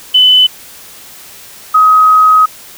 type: tone pair in turn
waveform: sine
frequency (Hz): 3014 / 1263.8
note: F#7 / D#6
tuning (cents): +31 / +27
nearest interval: octave + minor third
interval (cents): 1504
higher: first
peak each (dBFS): -3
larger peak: neither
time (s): 0.14-0.47 / 1.74-2.46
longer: second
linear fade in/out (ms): 10
effects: white hiss -34 dBFS RMS until 2.77 s